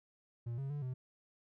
triangle tone with pitch steps, 118 / 136.7 / 145.7 / 127.8 Hz, A#2 / C#3 / D3 / C3, +22 / -24 / -13 / -40 cents, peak -35 dBFS, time 0.46-0.94 s, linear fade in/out 10 ms, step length 120 ms, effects none

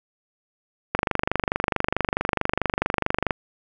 click train, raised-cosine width 0.5 ms, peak -5 dBFS, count 59, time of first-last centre 0.95-3.308 s, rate 24.6 Hz, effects none

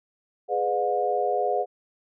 sine chord, G# diminished seventh, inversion none, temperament just, 415.3 / 498.4 / 598 / 717.6 Hz, G#4 / B4 / D5 / F5, 0 / +16 / +31 / +47 cents, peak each -28 / -28 / -30 / -25 dBFS, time 0.48-1.66 s, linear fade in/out 50 ms, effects none

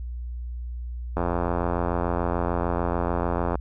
click train, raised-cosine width 1 ms, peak -11 dBFS, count 208, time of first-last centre 1.17-3.555 s, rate 86.8 Hz, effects added 60 Hz sine -30 dBFS peak until 3.6 s

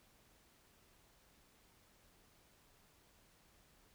silence, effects pink hiss -69 dBFS RMS until 3.94 s

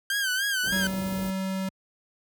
sawtooth tone with vibrato, 1567 Hz, G6, 1 cent flat, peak -21 dBFS, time 0.1-0.87 s, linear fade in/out 2 ms, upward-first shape sine, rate 3.4 Hz, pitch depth 95 cents each way
pink band-stop noise, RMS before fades -37 dBFS, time 0.63-1.31 s, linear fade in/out 10 ms, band 560 to 11000 Hz, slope 12 dB/octave
square tone, 190.5 Hz, G3, 49 cents flat, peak -28 dBFS, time 0.72-1.69 s, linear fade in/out 5 ms
effects high-pass 60 Hz 12 dB/octave

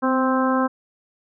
harmonic tone with a mistuned harmonic, 261.6 Hz, C4, in tune, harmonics 1 / 2 / 3 / 4 / 5 / 6, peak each -20 / -24 / -28 / -24 / -27 / -31 dBFS, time 0.02-0.68 s, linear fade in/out 20 ms, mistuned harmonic 1, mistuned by -21 cents, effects none

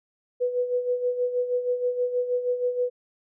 sine tone with tremolo, 493.9 Hz, B4, in tune, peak -20 dBFS, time 0.4-2.9 s, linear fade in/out 20 ms, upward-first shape sine, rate 6.3 Hz, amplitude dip 65%, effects none

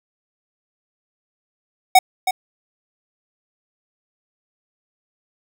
square tone with echo, 747 Hz, F#5, 16 cents sharp, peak -7 dBFS, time 1.95-1.99 s, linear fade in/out 5 ms, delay 320 ms, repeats 1, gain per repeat -10 dB, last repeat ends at 2.31 s, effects none

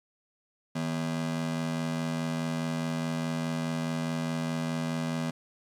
45% pulse ring-modulated tone, 201.4 Hz, G3, 47 cents sharp, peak -26 dBFS, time 0.75-5.31 s, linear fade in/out 10 ms, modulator 42.4 Hz, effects low-pass 9000 Hz 12 dB/octave + 10-bit

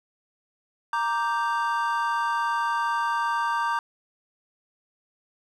triangle chord, G minor, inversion first, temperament equal, 932.3 / 1174.7 / 1568 Hz, Bb5 / D6 / G6, 0 / 0 / 0 cents, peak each -24 / -26 / -28 dBFS, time 0.93-3.79 s, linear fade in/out 2 ms, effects none

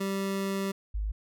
25% pulse / sine tone pair in turn, 195.2 / 51.83 Hz, G3 / G#1, -7 / -3 cents, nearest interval octave + major seventh, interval 2296 cents, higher first, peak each -25 / -28 dBFS, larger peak first, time 0-0.72 / 0.94-1.12 s, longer first, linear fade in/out 10 ms, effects none

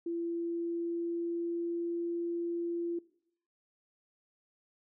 sine tone with pitch glide, 338.5 to 341.8 Hz, E4 to F4, +46 to -37 cents, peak -32 dBFS, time 0.06-2.99 s, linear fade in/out 5 ms, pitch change +17 cents, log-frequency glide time 0.18-2.16 s, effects noise-tail reverb RT60 0.7 s tail -20 dB re dry

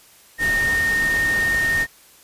sine tone in noise, 1839 Hz, A#6, 24 cents flat, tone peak -17 dBFS, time 0.38-1.87 s, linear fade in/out 50 ms, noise pink, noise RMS -29 dBFS, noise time 0.38-1.87 s, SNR +9 dB, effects white hiss -50 dBFS RMS until 2.23 s + resampled to 32000 Hz

